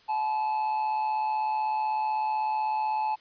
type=tone with amplitude modulation; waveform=triangle; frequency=864 Hz; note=A5; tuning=32 cents flat; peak=-21 dBFS; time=0.08-3.16 s; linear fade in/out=20 ms; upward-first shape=sine; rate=136 Hz; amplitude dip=50%; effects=white hiss -58 dBFS RMS until 3.2 s + resampled to 11025 Hz